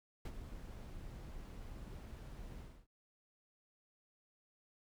brown noise with ADSR envelope, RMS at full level -40 dBFS, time 0.25-2.87 s, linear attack 5 ms, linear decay 53 ms, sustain -9 dB, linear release 280 ms, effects none

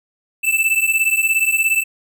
square beating tone pair, 2637 / 2654 Hz, E7 / E7, 0 / +11 cents, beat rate 17 Hz, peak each -18 dBFS, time 0.43-1.84 s, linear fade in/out 20 ms, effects none

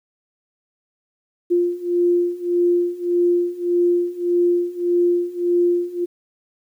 sine beating tone pair, 349.2 / 350.9 Hz, F4 / F4, 0 / +8 cents, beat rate 1.7 Hz, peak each -20 / -18 dBFS, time 1.5-6.06 s, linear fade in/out 20 ms, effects 9-bit

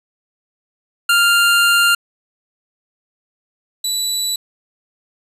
25% pulse tone pair in turn, 1396.9 / 3951 Hz, F6 / B7, 0 / 0 cents, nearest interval octave + tritone, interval 1800 cents, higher second, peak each -7 / -14 dBFS, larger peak first, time 1.09-1.95 / 3.84-4.36 s, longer first, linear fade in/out 5 ms, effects resampled to 32000 Hz + 7-bit

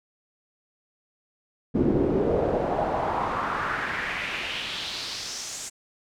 brown noise with band-pass filter sweep, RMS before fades -27 dBFS, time 1.74-5.7 s, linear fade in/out 20 ms, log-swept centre 290 to 7600 Hz, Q 2.9, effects none

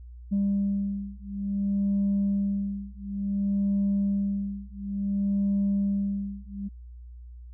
sine beating tone pair, 198.9 / 199.47 Hz, G3 / G3, +25 / +30 cents, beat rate 0.57 Hz, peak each -26 dBFS, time 0.31-6.69 s, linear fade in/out 20 ms, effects tanh soft clip ceiling -19 dBFS + added 60 Hz sine -41 dBFS peak until 7.53 s

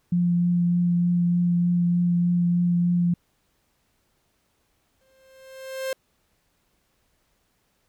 sine tone with vibrato, 174.61 Hz, F3, in tune, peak -18 dBFS, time 0.12-3.14 s, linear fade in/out 5 ms, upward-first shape triangle, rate 3.3 Hz, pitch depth 12 cents each way
45% pulse tone with exponential growth, 528 Hz, C5, 16 cents sharp, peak -24 dBFS, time 5.01-5.93 s, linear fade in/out 2 ms, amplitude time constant 200 ms
effects pink hiss -69 dBFS RMS until 7.88 s

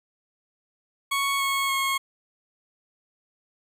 20% pulse tone with pitch steps, 1108.7 / 1097.9 / 1087.1 Hz, C#6 / C#6 / C#6, 0 / -17 / -34 cents, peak -18 dBFS, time 1.11-1.98 s, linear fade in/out 10 ms, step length 290 ms, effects none

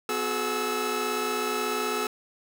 sawtooth tone cluster, 252 / 365.9 / 424.3 / 1309 Hz, B3 / F#4 / G#4 / E6, +35 / -19 / +37 / -13 cents, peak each -32 / -30 / -26 / -27 dBFS, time 0.09-2.07 s, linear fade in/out 2 ms, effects none

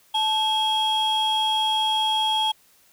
triangle tone pair together, 870 / 3285 Hz, A5 / G#7, -20 / -20 cents, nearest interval octave + major seventh, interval 2300 cents, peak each -20 dBFS, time 0.14-2.52 s, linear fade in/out 10 ms, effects tanh soft clip ceiling -13 dBFS + white hiss -58 dBFS RMS until 2.92 s

